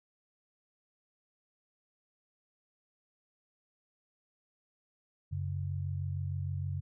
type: tone pair together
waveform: sine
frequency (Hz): 92.7 / 139.17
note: F#2 / C#3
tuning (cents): +4 / +7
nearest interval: perfect fifth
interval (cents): 703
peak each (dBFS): -34 / -37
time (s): 5.31-6.81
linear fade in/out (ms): 20
effects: none